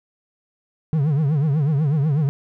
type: tone with vibrato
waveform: triangle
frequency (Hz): 147.7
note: D3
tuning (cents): +10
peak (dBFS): -14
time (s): 0.93-2.29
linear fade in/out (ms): 0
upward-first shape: triangle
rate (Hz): 8.1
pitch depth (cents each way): 190
effects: none